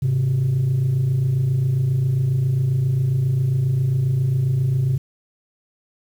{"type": "tone pair together", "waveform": "sine", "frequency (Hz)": [105.5, 132.92], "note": ["G#2", "C3"], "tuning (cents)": [28, 28], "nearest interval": "major third", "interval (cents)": 400, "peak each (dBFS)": [-22, -15], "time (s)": [0.02, 4.98], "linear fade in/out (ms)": 10, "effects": ["tanh soft clip ceiling -14 dBFS", "8-bit"]}